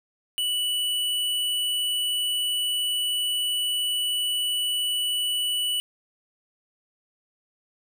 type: tone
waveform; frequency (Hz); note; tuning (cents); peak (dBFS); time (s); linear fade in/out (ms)
square; 2959; F#7; -1; -24; 0.38-5.8; 0
effects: none